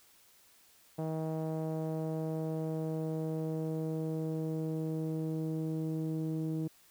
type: tone with low-pass filter sweep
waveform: sawtooth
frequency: 158.8 Hz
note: D#3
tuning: 36 cents sharp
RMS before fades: -35 dBFS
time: 0.98-6.68 s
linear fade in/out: 10 ms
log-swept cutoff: 680 to 350 Hz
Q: 2
effects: white hiss -63 dBFS RMS until 6.9 s